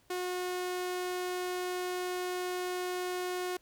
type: tone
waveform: sawtooth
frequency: 362.3 Hz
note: F#4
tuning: 36 cents flat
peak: -29 dBFS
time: 0.1-3.57 s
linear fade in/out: 5 ms
effects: pink hiss -67 dBFS RMS until 3.61 s